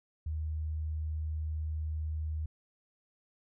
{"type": "tone", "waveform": "sine", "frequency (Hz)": 77.78, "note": "D#2", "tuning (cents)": 0, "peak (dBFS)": -32, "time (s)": [0.26, 2.46], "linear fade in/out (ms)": 5, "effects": []}